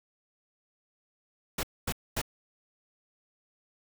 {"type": "noise bursts", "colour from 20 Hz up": "pink", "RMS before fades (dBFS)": -31, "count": 3, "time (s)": [1.58, 2.216], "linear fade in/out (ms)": 5, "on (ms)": 52, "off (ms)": 240, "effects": []}